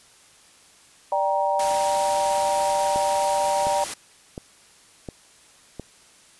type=chord; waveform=sine; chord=G minor; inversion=second; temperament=just; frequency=588 / 784 / 940.8 Hz; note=D5 / G5 / Bb5; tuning=+2 / 0 / +16 cents; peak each=-24 dBFS; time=1.12-3.84 s; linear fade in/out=2 ms
type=noise; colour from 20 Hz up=white; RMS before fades=-31 dBFS; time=1.59-3.94 s; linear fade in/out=5 ms
type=click train; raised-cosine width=2 ms; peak=-19 dBFS; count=5; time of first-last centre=2.96-5.797 s; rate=1.41 Hz
effects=white hiss -53 dBFS RMS until 6.39 s + resampled to 24000 Hz